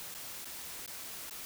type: noise with dropouts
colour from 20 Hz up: white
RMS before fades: -44 dBFS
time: 0-1.45 s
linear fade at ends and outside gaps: 0 ms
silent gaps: 0.141-0.149 / 0.445-0.455 / 0.861-0.877 / 1.297-1.309 s
effects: none